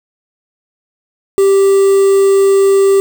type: tone with quantisation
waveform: triangle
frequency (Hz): 392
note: G4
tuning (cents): 0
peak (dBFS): -4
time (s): 1.38-3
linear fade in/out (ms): 0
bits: 4
effects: none